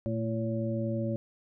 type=harmonic tone with a mistuned harmonic; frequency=112.5 Hz; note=A2; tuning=39 cents sharp; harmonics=1 / 2 / 3 / 5; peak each=-32 / -33 / -37 / -35 dBFS; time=0.06-1.16 s; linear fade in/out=0 ms; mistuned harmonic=1; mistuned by=+58 cents; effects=none